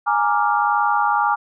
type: chord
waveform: sine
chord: Bb dominant seventh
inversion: third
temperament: equal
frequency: 830.6 / 932.3 / 1174.7 / 1396.9 Hz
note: Ab5 / Bb5 / D6 / F6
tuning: 0 / 0 / 0 / 0 cents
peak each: -19 / -22 / -21 / -23 dBFS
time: 0.06-1.36 s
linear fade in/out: 20 ms
effects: none